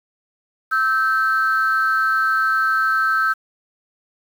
sine tone pair together, 1307.6 / 1555 Hz, E6 / G6, -14 / -14 cents, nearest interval minor third, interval 300 cents, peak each -17 dBFS, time 0.71-3.34 s, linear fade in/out 20 ms, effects tanh soft clip ceiling -10 dBFS + 7-bit

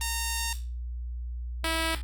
5% pulse tone pair in turn, 920 / 325.3 Hz, A#5 / E4, -23 / -23 cents, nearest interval octave + tritone, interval 1800 cents, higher first, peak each -17 / -15 dBFS, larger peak second, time 0.01-0.53 / 1.64-1.95 s, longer first, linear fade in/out 2 ms, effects added 60 Hz sine -32 dBFS peak until 2.03 s + Opus 24 kbps

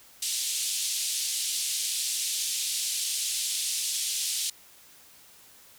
white band-pass noise, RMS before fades -30 dBFS, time 0.22-4.5 s, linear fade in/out 5 ms, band 3000 to 10000 Hz, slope 24 dB/octave, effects white hiss -54 dBFS RMS until 5.78 s

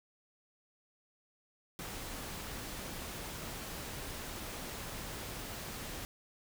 pink noise, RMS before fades -43 dBFS, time 1.79-6.05 s, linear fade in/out 0 ms, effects none

